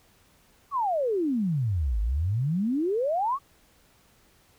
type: exponential two-way sweep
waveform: sine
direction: down then up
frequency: 1174.7 to 49.98 to 1174.7 Hz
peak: -23 dBFS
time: 0.71-3.39 s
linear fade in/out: 50 ms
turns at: 2 s
effects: pink hiss -61 dBFS RMS until 4.58 s